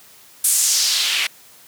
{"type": "noise with band-pass filter sweep", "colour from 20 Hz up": "white", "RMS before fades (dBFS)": -18, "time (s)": [0.44, 1.27], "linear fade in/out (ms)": 5, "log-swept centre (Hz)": [10000, 2400], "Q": 2, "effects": ["white hiss -47 dBFS RMS until 1.67 s", "high-pass 80 Hz 12 dB/octave"]}